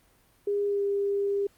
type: tone with pitch glide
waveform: sine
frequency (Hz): 406.5 to 400.9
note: G#4 to G4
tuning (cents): -37 to +39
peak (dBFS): -24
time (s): 0.47-1.47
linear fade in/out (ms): 5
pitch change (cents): -24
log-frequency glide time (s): 0.66-0.82
effects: pink hiss -63 dBFS RMS until 1.57 s + Opus 32 kbps